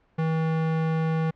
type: tone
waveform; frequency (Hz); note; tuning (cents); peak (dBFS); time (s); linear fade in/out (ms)
square; 160.6; E3; -45; -23; 0.18-1.31; 10
effects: pink hiss -64 dBFS RMS until 1.35 s + low-pass 2000 Hz 12 dB/octave